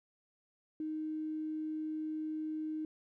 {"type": "tone with tanh clipping", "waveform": "triangle", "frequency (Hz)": 311.1, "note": "D#4", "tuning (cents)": 0, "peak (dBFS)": -35, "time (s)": [0.8, 2.85], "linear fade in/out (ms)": 2, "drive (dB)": 3, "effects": []}